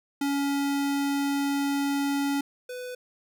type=tone pair in turn; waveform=square; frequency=280.9 / 498.6 Hz; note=C#4 / B4; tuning=+23 / +16 cents; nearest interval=minor seventh; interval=993 cents; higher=second; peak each=-25 / -35 dBFS; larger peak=first; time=0.21-2.41 / 2.69-2.95 s; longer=first; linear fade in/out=5 ms; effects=none